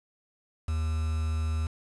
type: tone with quantisation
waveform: triangle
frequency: 79.2 Hz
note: D#2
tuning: 31 cents sharp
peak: -24 dBFS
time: 0.68-1.67 s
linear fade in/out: 5 ms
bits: 7
effects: resampled to 24000 Hz